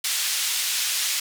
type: band-pass noise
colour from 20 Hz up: pink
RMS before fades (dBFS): -25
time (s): 0.04-1.2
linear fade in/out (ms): 5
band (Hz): 3000 to 12000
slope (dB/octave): 12
effects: none